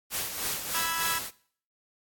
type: noise with tremolo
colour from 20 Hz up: white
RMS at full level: -30 dBFS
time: 0.1-1.31 s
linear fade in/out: 50 ms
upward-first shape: sine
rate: 3.3 Hz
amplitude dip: 55%
type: chord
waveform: sawtooth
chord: E major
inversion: second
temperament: equal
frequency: 987.8 / 1318.5 / 1661.2 Hz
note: B5 / E6 / G#6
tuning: 0 / 0 / 0 cents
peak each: -30 dBFS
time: 0.74-1.19 s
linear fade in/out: 10 ms
effects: noise-tail reverb RT60 0.5 s tail -19 dB re dry + AAC 64 kbps